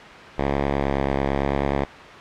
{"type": "tone with vibrato", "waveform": "5% pulse", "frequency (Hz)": 69.3, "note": "C#2", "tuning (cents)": 0, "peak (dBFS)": -9, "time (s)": [0.38, 1.85], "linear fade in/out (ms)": 5, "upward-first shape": "sine", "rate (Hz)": 1, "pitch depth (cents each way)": 15, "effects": ["white hiss -38 dBFS RMS until 2.2 s", "low-pass 2000 Hz 12 dB/octave"]}